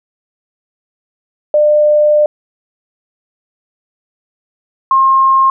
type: tone pair in turn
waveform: sine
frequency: 599 / 1067.9 Hz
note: D5 / C6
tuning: +34 / +35 cents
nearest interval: minor seventh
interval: 1001 cents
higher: second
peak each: -6 dBFS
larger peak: neither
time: 1.54-2.26 / 4.91-5.5 s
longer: first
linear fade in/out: 2 ms
effects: none

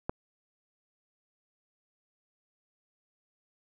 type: click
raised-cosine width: 1 ms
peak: -16 dBFS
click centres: 0.095 s
effects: none

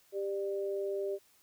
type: tone pair together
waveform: sine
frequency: 394.5 / 595.5 Hz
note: G4 / D5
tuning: +11 / +24 cents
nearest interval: perfect fifth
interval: 713 cents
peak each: -33 / -38 dBFS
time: 0.12-1.19 s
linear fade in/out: 50 ms
effects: white hiss -66 dBFS RMS until 1.42 s

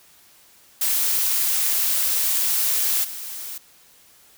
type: noise with level steps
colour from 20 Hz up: blue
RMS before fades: -21 / -33 dBFS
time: 0.81-3.58 s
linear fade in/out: 5 ms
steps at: 3.03 s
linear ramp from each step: 20 ms
effects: white hiss -53 dBFS RMS until 4.37 s

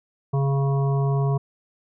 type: harmonic tone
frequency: 138.1 Hz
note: C#3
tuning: 6 cents flat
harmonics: 1 / 3 / 5 / 7 / 8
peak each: -19 / -29 / -33 / -36 / -37 dBFS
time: 0.33-1.38 s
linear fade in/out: 10 ms
effects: none

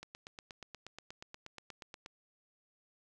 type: click train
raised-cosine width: 0.2 ms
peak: -29 dBFS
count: 18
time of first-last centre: 0.03-2.061 s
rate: 8.37 Hz
effects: none

